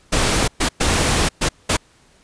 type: noise bursts at uneven times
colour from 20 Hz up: pink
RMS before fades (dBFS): -17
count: 5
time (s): 0.12-0.48 / 0.6-0.69 / 0.8-1.29 / 1.41-1.49 / 1.69-1.77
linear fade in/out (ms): 10
effects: pink hiss -54 dBFS RMS until 2.23 s + resampled to 22050 Hz